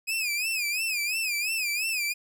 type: tone with vibrato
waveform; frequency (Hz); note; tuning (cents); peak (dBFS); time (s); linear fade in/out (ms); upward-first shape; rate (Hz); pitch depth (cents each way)
sawtooth; 2500; D#7; +8; -23; 0.07-2.14; 20; sine; 2.9; 130
effects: none